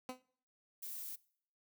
15% pulse tone with exponential decay, 254.8 Hz, C4, 46 cents flat, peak -32 dBFS, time 0.09-0.22 s, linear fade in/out 1 ms, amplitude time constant 27 ms
violet noise, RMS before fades -45 dBFS, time 0.82-1.16 s, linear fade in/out 10 ms
effects noise-tail reverb RT60 0.6 s tail -23 dB re dry

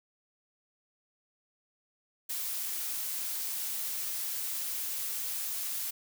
blue noise, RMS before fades -35 dBFS, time 2.29-5.91 s, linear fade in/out 10 ms, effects none

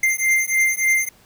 square beating tone pair, 2093 / 2096.4 Hz, C7 / C7, 0 / +3 cents, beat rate 3.4 Hz, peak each -20 dBFS, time 0.03-1.09 s, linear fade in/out 5 ms, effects pink hiss -53 dBFS RMS until 1.25 s

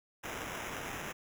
white noise with sample-and-hold, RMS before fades -41 dBFS, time 0.23-1.13 s, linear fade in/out 20 ms, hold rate 4410 Hz, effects none

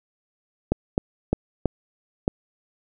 clicks, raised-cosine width 2 ms, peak -6 dBFS, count 5, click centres 0.72 / 0.979 / 1.33 / 1.657 / 2.279 s, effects none

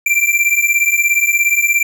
square beating tone pair, 2349 / 2366 Hz, D7 / D7, 0 / +12 cents, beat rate 17 Hz, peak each -15 dBFS, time 0.06-1.83 s, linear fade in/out 5 ms, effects none

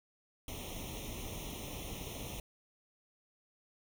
pink noise with comb filter, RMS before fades -43 dBFS, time 0.48-2.4 s, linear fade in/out 2 ms, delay 0.32 ms, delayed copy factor +1, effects none

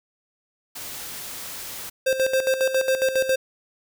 white noise, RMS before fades -35 dBFS, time 0.75-1.9 s, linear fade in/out 10 ms
square tone with tremolo, 526 Hz, C5, 9 cents sharp, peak -18 dBFS, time 2.06-3.36 s, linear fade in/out 10 ms, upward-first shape square, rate 7.3 Hz, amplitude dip 65%
effects none

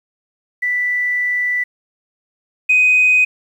sine tone pair in turn, 1975.5 / 2503 Hz, B6 / D#7, 0 / +10 cents, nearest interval major third, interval 410 cents, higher second, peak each -15 / -8 dBFS, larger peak second, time 0.62-1.64 / 2.69-3.25 s, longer first, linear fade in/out 10 ms, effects tanh soft clip ceiling -5 dBFS + 8-bit

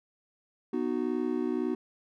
triangle chord, B major, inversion none, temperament just, 246.9 / 308.7 / 370.4 Hz, B3 / D#4 / F#4, 0 / -14 / +2 cents, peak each -30 dBFS, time 0.73-1.75 s, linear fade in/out 5 ms, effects none

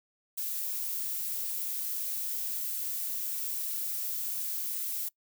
violet noise, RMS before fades -34 dBFS, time 0.37-5.09 s, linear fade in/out 10 ms, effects noise-tail reverb RT60 0.1 s tail -23 dB re dry

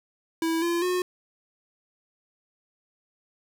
square tone with pitch steps, 327.3 / 342.2 / 362.2 Hz, E4 / F4 / F#4, -12 / -35 / -37 cents, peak -24 dBFS, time 0.42-1.02 s, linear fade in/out 2 ms, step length 200 ms, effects none

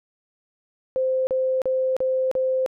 sine tone bursts, 520 Hz, C5, 11 cents flat, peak -19 dBFS, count 5, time 0.96-2.662 s, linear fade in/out 0 ms, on 310 ms, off 38 ms, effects none

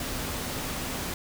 sine tone in noise, 255.4 Hz, C4, 42 cents flat, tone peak -42 dBFS, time 0-1.14 s, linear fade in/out 2 ms, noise pink, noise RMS -33 dBFS, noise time 0-1.14 s, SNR -12 dB, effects none

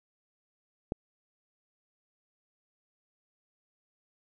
click, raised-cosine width 2 ms, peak -17 dBFS, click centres 0.921 s, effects none

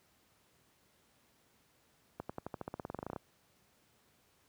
accelerating click train, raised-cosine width 1 ms, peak -25 dBFS, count 18, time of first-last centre 2.2-3.162 s, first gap 95 ms, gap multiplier 0.93, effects pink hiss -70 dBFS RMS until 4.48 s + high-pass 80 Hz 12 dB/octave

